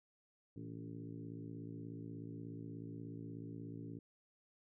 harmonic tone with a mistuned harmonic, 56.6 Hz, A1, 50 cents sharp, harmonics 2 / 3 / 4 / 5 / 6 / 7 / 8, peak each -50 / -51 / -56 / -50 / -57 / -59 / -62 dBFS, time 0.56-3.99 s, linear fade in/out 5 ms, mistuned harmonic 3, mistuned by -55 cents, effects none

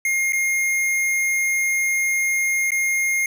square tone with dropouts, 2132 Hz, C7, 32 cents sharp, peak -19 dBFS, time 0.05-3.26 s, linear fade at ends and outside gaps 2 ms, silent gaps 0.323-0.331 / 2.706-2.718 s, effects none

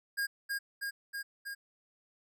square tone with echo, 1623 Hz, G#6, 40 cents flat, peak -31 dBFS, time 0.17-0.27 s, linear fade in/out 20 ms, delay 320 ms, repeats 4, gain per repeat -2 dB, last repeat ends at 1.55 s, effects none

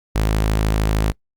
sawtooth tone, 53.2 Hz, G#1, 42 cents sharp, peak -12 dBFS, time 0.15-1.12 s, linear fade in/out 10 ms, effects noise-tail reverb RT60 0.1 s tail -23 dB re dry + Opus 48 kbps

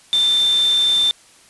sine tone in noise, 3568 Hz, A7, 23 cents sharp, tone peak -13 dBFS, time 0.13-1.11 s, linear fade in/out 0 ms, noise white, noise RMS -30 dBFS, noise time 0.13-1.11 s, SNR +14 dB, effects white hiss -49 dBFS RMS until 1.49 s + resampled to 24000 Hz

